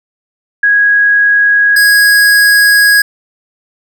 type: tone pair in turn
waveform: sine / square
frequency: 1655 / 1655 Hz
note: G#6 / G#6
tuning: -6 / -6 cents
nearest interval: unison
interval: 0 cents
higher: neither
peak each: -5 dBFS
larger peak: neither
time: 0.63-1.76 / 1.76-3.02 s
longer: second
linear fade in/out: 5 ms
effects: none